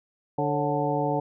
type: harmonic tone with a mistuned harmonic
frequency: 146.83 Hz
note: D3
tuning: in tune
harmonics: 1 / 2 / 3 / 4 / 5 / 6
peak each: -30 / -30 / -30 / -30 / -30 / -30 dBFS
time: 0.38-1.2 s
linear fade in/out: 5 ms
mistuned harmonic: 4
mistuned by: -100 cents
effects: none